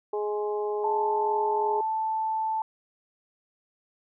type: harmonic tone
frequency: 209.3 Hz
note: G#3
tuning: 14 cents sharp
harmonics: 2 / 3 / 4 / 5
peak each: -27 / -40 / -34 / -41 dBFS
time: 0.13-1.81 s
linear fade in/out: 5 ms
type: tone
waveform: sine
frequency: 880 Hz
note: A5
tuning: in tune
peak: -25 dBFS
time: 0.84-2.62 s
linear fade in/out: 2 ms
effects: none